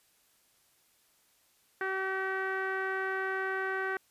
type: tone with low-pass filter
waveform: sawtooth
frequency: 382 Hz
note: G4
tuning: 45 cents flat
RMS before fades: -33 dBFS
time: 1.81-3.97 s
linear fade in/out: 2 ms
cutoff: 1700 Hz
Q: 9
effects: white hiss -68 dBFS RMS until 4.1 s + resampled to 32000 Hz